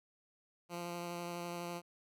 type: tone with vibrato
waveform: 10% pulse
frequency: 173.3 Hz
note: F3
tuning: 13 cents flat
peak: -32 dBFS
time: 0.69-1.82 s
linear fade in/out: 50 ms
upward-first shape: sine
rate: 12 Hz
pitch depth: 12 cents each way
effects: none